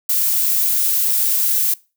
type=noise; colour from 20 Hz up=violet; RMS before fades=-17 dBFS; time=0.09-1.74 s; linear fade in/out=5 ms; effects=noise-tail reverb RT60 0.3 s tail -22 dB re dry